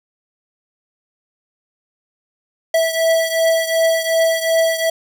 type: beating tone pair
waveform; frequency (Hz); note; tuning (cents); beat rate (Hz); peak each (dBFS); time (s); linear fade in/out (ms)
square; 654 / 656.7; E5 / E5; -14 / -7; 2.7; -16 / -20; 2.74-4.9; 5
effects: none